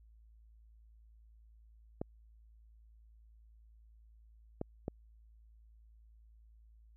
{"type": "clicks", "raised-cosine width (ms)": 2, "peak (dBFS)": -23, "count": 3, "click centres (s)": [2.015, 4.614, 4.881], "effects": ["added 55 Hz sine -58 dBFS peak until 6.96 s"]}